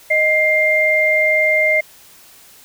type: tone pair together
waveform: sine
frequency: 622 / 2100 Hz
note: D#5 / C7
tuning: -1 / +6 cents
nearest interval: octave + major sixth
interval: 2107 cents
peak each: -17 / -13 dBFS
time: 0.1-1.81 s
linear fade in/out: 10 ms
effects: white hiss -45 dBFS RMS until 2.64 s